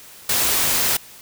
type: noise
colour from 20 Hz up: white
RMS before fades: -19 dBFS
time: 0.29-0.97 s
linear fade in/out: 5 ms
effects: white hiss -43 dBFS RMS until 1.21 s